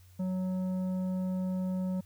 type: tone with tanh clipping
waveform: sine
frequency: 185.2 Hz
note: F#3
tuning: 2 cents sharp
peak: -31 dBFS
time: 0.19-2.01 s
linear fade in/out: 10 ms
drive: 9 dB
effects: added 91 Hz sine -54 dBFS peak until 2.05 s + white hiss -65 dBFS RMS until 2.05 s